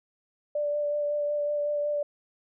sine tone with vibrato, 587.3 Hz, D5, in tune, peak -25 dBFS, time 0.55-2.03 s, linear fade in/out 5 ms, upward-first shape sine, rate 5.4 Hz, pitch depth 14 cents each way, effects none

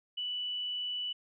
sine tone, 2966 Hz, F#7, 4 cents sharp, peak -33 dBFS, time 0.17-1.13 s, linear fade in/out 10 ms, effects none

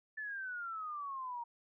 sine exponential sweep, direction down, 1760 to 932.3 Hz, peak -39 dBFS, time 0.17-1.44 s, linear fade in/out 10 ms, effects none

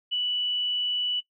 sine tone, 2960 Hz, F#7, in tune, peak -24 dBFS, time 0.11-1.21 s, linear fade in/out 20 ms, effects noise-tail reverb RT60 0.1 s tail -18 dB re dry

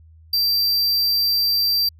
square tone, 4699 Hz, D8, in tune, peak -17 dBFS, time 0.33-1.89 s, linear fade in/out 5 ms, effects added 80 Hz sine -45 dBFS peak until 1.99 s

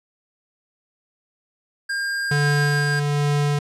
square tone, 1607 Hz, G6, 43 cents sharp, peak -23 dBFS, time 1.89-3 s, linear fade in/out 10 ms
square tone with tremolo, 145.5 Hz, D3, 16 cents flat, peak -18 dBFS, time 2.31-3.59 s, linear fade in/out 5 ms, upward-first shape sine, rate 1.2 Hz, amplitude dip 30%
effects low-pass 9000 Hz 12 dB/octave

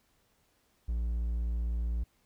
triangle tone, 57.9 Hz, A#1, 11 cents flat, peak -27 dBFS, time 0.88-2.04 s, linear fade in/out 10 ms, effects pink hiss -71 dBFS RMS until 2.25 s

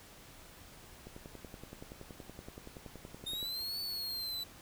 click train, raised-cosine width 2 ms, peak -33 dBFS, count 26, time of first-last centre 1.07-3.428 s, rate 10.6 Hz
45% pulse linear two-way sweep, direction up then down, 3654 to 4499 to 3957 Hz, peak -36 dBFS, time 3.26-4.44 s, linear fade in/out 10 ms, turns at 3.8 s
effects pink hiss -55 dBFS RMS until 4.61 s

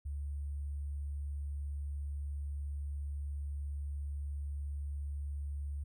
sine tone with sample-and-hold, 71.5 Hz, D2, 46 cents flat, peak -36 dBFS, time 0.05-5.84 s, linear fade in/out 10 ms, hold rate 8820 Hz, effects none

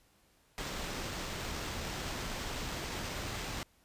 pink noise with sample-and-hold, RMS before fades -39 dBFS, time 0.58-3.63 s, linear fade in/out 0 ms, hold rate 11025 Hz, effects pink hiss -68 dBFS RMS until 3.84 s + resampled to 32000 Hz

